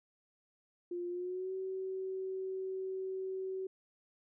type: tone with pitch glide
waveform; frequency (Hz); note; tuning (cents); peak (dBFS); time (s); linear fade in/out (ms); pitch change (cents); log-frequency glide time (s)
sine; 351.4 to 378.8; F4 to F#4; +11 to +41; -36; 0.91-3.67; 5; +130; 1.09-1.53
effects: none

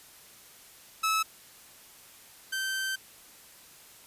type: tone pair in turn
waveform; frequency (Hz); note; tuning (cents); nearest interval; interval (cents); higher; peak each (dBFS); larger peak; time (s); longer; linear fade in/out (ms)
sawtooth; 1300 / 1551.8; E6 / G6; -24 / -18; minor third; 306; second; -21 / -26; first; 1.03-1.23 / 2.52-2.96; second; 10
effects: white hiss -53 dBFS RMS until 4.06 s + resampled to 32000 Hz

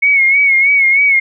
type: tone with vibrato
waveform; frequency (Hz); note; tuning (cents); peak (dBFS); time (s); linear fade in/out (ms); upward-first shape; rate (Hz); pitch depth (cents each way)
sine; 2200; C#7; -14; -7; 0.02-1.2; 10; sine; 3.2; 61
effects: none

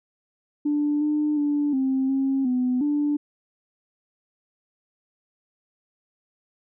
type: tone with pitch steps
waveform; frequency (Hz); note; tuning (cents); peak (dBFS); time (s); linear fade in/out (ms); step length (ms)
sine; 294.3 / 300 / 291.7 / 264.9 / 269.8 / 251.4 / 293.2; D4 / D4 / D4 / C4 / C#4 / B3 / D4; +4 / +37 / -12 / +22 / -47 / +31 / -3; -19; 0.65-3.17; 10; 360
effects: tanh soft clip ceiling -15 dBFS

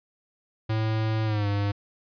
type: tone with pitch glide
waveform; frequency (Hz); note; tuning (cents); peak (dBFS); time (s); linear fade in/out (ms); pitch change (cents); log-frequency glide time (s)
square; 110 to 101.45; A2 to G#2; 0 to -40; -24; 0.69-1.72; 10; -140; 1.25-1.47
effects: resampled to 11025 Hz

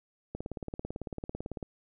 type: click train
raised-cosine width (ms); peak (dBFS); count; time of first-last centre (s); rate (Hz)
2; -23; 24; 0.35-1.628; 18
effects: none

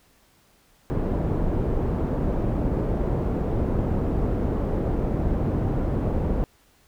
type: low-pass noise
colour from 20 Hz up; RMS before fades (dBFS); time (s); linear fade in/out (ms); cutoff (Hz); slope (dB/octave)
pink; -24; 0.9-6.44; 0; 510; 12
effects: pink hiss -60 dBFS RMS until 6.87 s

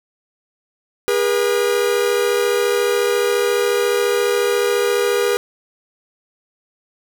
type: tone pair together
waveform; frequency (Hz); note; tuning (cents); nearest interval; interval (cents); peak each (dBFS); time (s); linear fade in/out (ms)
45% pulse; 407.1 / 481.4; G#4 / B4; -35 / -44; minor third; 291; -18; 1.08-5.37; 0
effects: none

